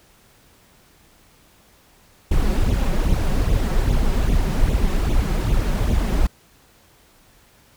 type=noise with flanger; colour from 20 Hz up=brown; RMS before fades=-18 dBFS; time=2.31-6.27 s; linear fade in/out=5 ms; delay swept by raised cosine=0.29 to 5.49 ms; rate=2.5 Hz; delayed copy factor=+0.7; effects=pink hiss -54 dBFS RMS until 7.76 s

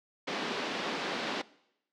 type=band-pass noise; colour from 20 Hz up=pink; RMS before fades=-35 dBFS; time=0.27-1.42 s; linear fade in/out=10 ms; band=220 to 4600 Hz; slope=24 dB/octave; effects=noise-tail reverb RT60 0.8 s tail -21 dB re dry

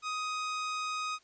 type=tone; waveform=sawtooth; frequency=1252 Hz; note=D#6; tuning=10 cents sharp; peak=-29 dBFS; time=0.02-1.19 s; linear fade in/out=50 ms; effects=white hiss -65 dBFS RMS until 1.23 s + resampled to 16000 Hz

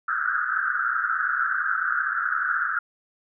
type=band-pass noise; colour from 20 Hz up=pink; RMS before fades=-25 dBFS; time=0.08-2.79 s; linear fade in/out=5 ms; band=1300 to 1600 Hz; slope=96 dB/octave; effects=none

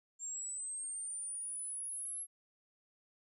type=linear sweep; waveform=sine; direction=up; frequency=7340 to 11175 Hz; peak=-39 dBFS; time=0.19-2.27 s; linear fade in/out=50 ms; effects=none

